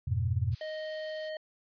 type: chord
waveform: sine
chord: F diminished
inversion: none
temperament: equal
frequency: 87.31 / 103.83 / 123.47 Hz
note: F2 / Ab2 / Cb3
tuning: 0 / 0 / 0 cents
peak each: -31 dBFS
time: 0.07-0.55 s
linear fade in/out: 10 ms
type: noise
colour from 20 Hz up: violet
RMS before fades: -40 dBFS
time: 0.51-1.3 s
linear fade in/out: 20 ms
type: tone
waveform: square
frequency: 622.3 Hz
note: D#5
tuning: in tune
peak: -36 dBFS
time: 0.61-1.37 s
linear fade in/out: 2 ms
effects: resampled to 11025 Hz